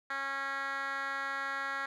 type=tone with band-pass filter; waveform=10% pulse; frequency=274 Hz; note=C#4; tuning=20 cents flat; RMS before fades=-36 dBFS; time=0.1-1.86 s; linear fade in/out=5 ms; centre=1700 Hz; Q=2.3; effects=none